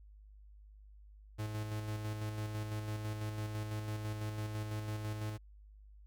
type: tone with tremolo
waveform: 45% pulse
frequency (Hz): 106.9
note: A2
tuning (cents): -49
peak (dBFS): -36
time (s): 1.38-5.38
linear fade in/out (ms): 20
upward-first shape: square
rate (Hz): 6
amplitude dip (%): 35
effects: added 51 Hz sine -54 dBFS peak until 6.06 s